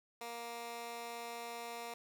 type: tone with high-pass filter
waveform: 15% pulse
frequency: 234.7 Hz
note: A#3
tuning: 12 cents sharp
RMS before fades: -45 dBFS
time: 0.21-1.94 s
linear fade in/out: 2 ms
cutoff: 550 Hz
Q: 0.69
effects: none